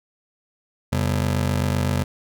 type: ring-modulated tone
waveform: 30% pulse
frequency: 110 Hz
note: A2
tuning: in tune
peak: -14 dBFS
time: 0.92-2.04 s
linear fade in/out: 10 ms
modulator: 23.9 Hz
effects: none